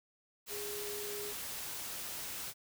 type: tone in noise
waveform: sine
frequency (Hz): 412.9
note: G#4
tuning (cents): -10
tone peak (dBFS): -42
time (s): 0.49-1.34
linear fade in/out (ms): 50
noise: white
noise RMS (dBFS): -42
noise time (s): 0.46-2.54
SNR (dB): -3
effects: none